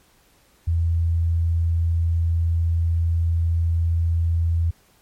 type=tone; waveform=sine; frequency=83.5 Hz; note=E2; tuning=23 cents sharp; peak=-17 dBFS; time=0.67-4.71 s; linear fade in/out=10 ms; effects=pink hiss -58 dBFS RMS until 5.01 s + MP3 64 kbps